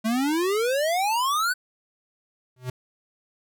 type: exponential sweep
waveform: square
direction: up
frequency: 214.1 to 1536 Hz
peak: -22 dBFS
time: 0.04-1.54 s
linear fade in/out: 20 ms
type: tone with exponential growth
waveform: square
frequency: 126.7 Hz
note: B2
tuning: 45 cents sharp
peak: -25 dBFS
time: 2.56-2.7 s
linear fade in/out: 5 ms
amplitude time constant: 30 ms
effects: none